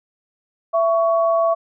sine tone pair together, 666 / 1120.1 Hz, E5 / C#6, +18 / +18 cents, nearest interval major sixth, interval 900 cents, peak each -15 / -21 dBFS, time 0.73-1.55 s, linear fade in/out 20 ms, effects none

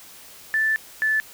sine tone pair in turn, 1760 / 1745.8 Hz, A6 / A6, 0 / -14 cents, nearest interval unison, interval 14 cents, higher first, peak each -18 dBFS, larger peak neither, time 0.54-0.76 / 1.02-1.2 s, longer first, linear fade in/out 0 ms, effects white hiss -45 dBFS RMS until 1.33 s

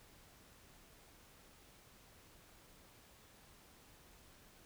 silence, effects pink hiss -63 dBFS RMS until 4.65 s

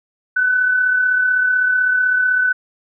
sine tone with amplitude modulation, 1502 Hz, F#6, 26 cents sharp, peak -11 dBFS, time 0.36-2.53 s, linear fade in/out 10 ms, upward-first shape sine, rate 35.9 Hz, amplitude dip 40%, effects none

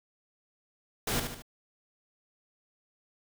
pink noise with echo, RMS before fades -30 dBFS, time 1.07-1.2 s, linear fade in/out 5 ms, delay 74 ms, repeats 3, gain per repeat -6 dB, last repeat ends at 1.422 s, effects none

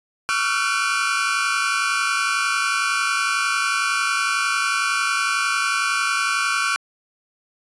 40% pulse tone cluster, 1123 / 1351 / 1402 / 1513 / 2395 Hz, C#6 / E6 / F6 / F#6 / D7, +22 / +42 / +6 / +38 / +33 cents, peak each -25 dBFS, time 0.29-6.76 s, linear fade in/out 0 ms, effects resampled to 22050 Hz

